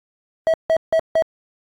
triangle tone bursts, 647 Hz, E5, 32 cents flat, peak -11 dBFS, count 4, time 0.47-1.222 s, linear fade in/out 0 ms, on 68 ms, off 160 ms, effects AAC 64 kbps

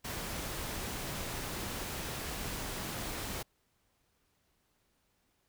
pink noise, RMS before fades -39 dBFS, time 0.04-3.43 s, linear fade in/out 10 ms, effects pink hiss -75 dBFS RMS until 5.48 s

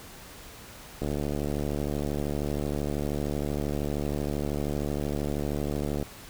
click train, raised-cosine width 2 ms, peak -17 dBFS, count 366, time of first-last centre 1.02-6.027 s, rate 72.9 Hz, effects pink hiss -46 dBFS RMS until 6.29 s

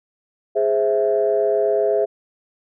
sine chord, Ab augmented, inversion none, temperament equal, 415.3 / 523.3 / 659.3 Hz, Ab4 / C5 / E5, 0 / 0 / 0 cents, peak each -18 / -22 / -19 dBFS, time 0.55-2.06 s, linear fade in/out 20 ms, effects tanh soft clip ceiling -7 dBFS

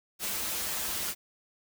white noise with comb filter, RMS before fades -33 dBFS, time 0.19-1.15 s, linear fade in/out 50 ms, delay 7.3 ms, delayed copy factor -0.6, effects none

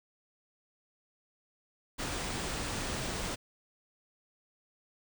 pink band-stop noise, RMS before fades -36 dBFS, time 1.98-3.36 s, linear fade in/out 20 ms, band 10000 to 16000 Hz, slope 96 dB/octave, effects none

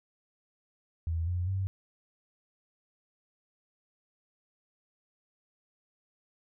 sine tone with pitch steps, 82.41 / 88.84 / 95.76 Hz, E2 / F2 / G2, 0 / +30 / -40 cents, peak -28 dBFS, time 1.07-1.67 s, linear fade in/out 0 ms, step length 200 ms, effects none

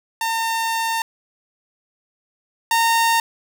sawtooth tone pair in turn, 908 / 917.5 Hz, A#5 / A#5, -46 / -28 cents, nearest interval unison, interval 18 cents, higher second, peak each -16 / -11 dBFS, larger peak second, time 0.21-1.02 / 2.71-3.2 s, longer first, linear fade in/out 2 ms, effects none

